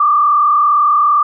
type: tone with frequency modulation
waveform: sine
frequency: 1183 Hz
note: D6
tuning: 12 cents sharp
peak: -8 dBFS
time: 0-1.23 s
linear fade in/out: 5 ms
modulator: 37.6 Hz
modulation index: 1
effects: none